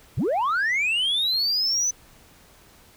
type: linear sweep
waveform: sine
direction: up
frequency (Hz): 77.78 to 6120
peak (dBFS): -18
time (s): 0.17-1.91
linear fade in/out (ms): 10
effects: tanh soft clip ceiling -19 dBFS + pink hiss -53 dBFS RMS until 2.96 s